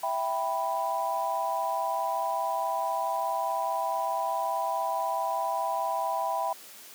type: chord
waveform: sine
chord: E minor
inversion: none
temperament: equal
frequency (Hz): 659.3 / 784 / 987.8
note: E5 / G5 / B5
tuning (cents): 0 / 0 / 0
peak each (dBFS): -32 / -31 / -30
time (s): 0.03-6.53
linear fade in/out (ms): 5
effects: white hiss -48 dBFS RMS until 6.94 s + high-pass 200 Hz 12 dB/octave